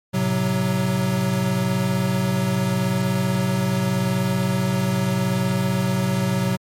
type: chord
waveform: square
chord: F# diminished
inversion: first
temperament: equal with one note detuned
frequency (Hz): 110 / 130.81 / 186.28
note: A2 / C3 / F#3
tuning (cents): 0 / 0 / +12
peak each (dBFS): -28 / -24 / -22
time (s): 0.13-6.57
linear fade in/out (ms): 20
effects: MP3 64 kbps